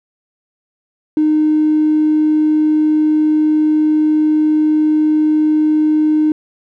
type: tone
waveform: triangle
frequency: 307.2 Hz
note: D#4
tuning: 22 cents flat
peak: -6 dBFS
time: 1.17-6.32 s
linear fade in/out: 2 ms
effects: tanh soft clip ceiling -7 dBFS